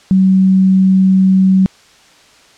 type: tone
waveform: sine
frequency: 189.4 Hz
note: F#3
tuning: 41 cents sharp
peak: -6 dBFS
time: 0.11-1.66 s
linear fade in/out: 0 ms
effects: white hiss -45 dBFS RMS until 2.57 s + low-pass 6000 Hz 12 dB/octave